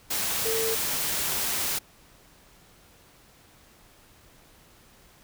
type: tone in noise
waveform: sine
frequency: 448.6 Hz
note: A4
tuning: 34 cents sharp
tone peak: -27 dBFS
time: 0.45-0.75 s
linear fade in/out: 10 ms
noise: white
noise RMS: -28 dBFS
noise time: 0.1-1.79 s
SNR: -2 dB
effects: pink hiss -56 dBFS RMS until 5.23 s